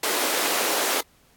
pink high-pass noise, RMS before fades -24 dBFS, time 0.03-1.01 s, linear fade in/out 5 ms, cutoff 330 Hz, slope 24 dB/octave, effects pink hiss -59 dBFS RMS until 1.36 s + AAC 64 kbps

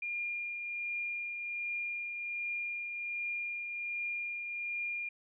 sine tone with tremolo, 2410 Hz, D7, 44 cents sharp, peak -33 dBFS, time 0.02-5.09 s, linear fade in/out 5 ms, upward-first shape triangle, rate 1.3 Hz, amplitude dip 40%, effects none

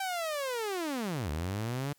sawtooth linear two-way sweep, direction down then up, 784 to 71.3 to 147 Hz, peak -28 dBFS, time 0-1.93 s, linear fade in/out 5 ms, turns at 1.3 s, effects white hiss -68 dBFS RMS until 1.98 s

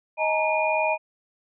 sine tone cluster, 627 / 855 / 935 / 2438 Hz, D#5 / A5 / A#5 / D#7, +13 / -50 / +5 / -36 cents, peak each -24 / -28 / -27 / -26 dBFS, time 0.17-0.98 s, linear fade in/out 50 ms, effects none

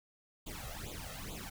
pink noise with flanger, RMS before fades -44 dBFS, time 0.46-1.5 s, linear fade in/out 10 ms, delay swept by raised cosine 0.27 to 1.57 ms, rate 2.3 Hz, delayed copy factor +0.95, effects none

